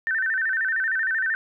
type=tone with vibrato; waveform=sine; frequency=1661.2 Hz; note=G#6; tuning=in tune; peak=-21 dBFS; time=0.07-1.35 s; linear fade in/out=0 ms; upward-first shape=square; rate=13 Hz; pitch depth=140 cents each way; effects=none